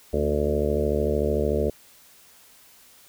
harmonic tone with a mistuned harmonic, 73.42 Hz, D2, in tune, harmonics 1 / 2 / 3 / 4 / 5 / 6 / 7 / 8 / 9, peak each -27 / -33 / -30 / -36 / -29 / -26 / -31 / -29 / -38 dBFS, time 0.13-1.7 s, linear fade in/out 5 ms, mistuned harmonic 3, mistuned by +29 cents, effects white hiss -53 dBFS RMS until 3.08 s

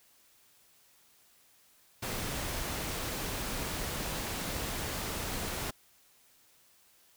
pink noise, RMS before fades -36 dBFS, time 2.02-5.71 s, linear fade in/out 10 ms, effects white hiss -64 dBFS RMS until 7.16 s

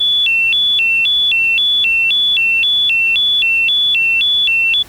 sine tone with vibrato, 3045 Hz, F#7, 49 cents sharp, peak -10 dBFS, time 0-4.83 s, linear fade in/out 10 ms, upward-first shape square, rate 1.9 Hz, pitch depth 210 cents each way, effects pink hiss -40 dBFS RMS until 4.88 s

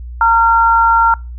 sine tone pair together, 917 / 1376 Hz, A#5 / F6, -29 / -26 cents, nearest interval perfect fifth, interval 703 cents, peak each -10 dBFS, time 0.21-1.14 s, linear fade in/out 2 ms, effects noise-tail reverb RT60 0.3 s tail -26 dB re dry + added 60 Hz sine -25 dBFS peak until 1.38 s

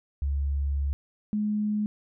sine tone pair in turn, 70.2 / 210.4 Hz, C#2 / G#3, +22 / +23 cents, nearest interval octave + perfect fifth, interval 1901 cents, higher second, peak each -24 dBFS, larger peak neither, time 0.22-0.93 / 1.33-1.86 s, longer first, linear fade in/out 0 ms, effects none

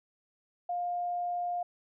sine tone, 706 Hz, F5, 19 cents sharp, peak -30 dBFS, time 0.69-1.63 s, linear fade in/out 5 ms, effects none

